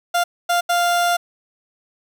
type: tone bursts at uneven times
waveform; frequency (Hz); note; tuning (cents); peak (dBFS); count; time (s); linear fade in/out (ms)
30% pulse; 698; F5; -1; -13; 3; 0.14-0.24 / 0.49-0.61 / 0.69-1.17; 10
effects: none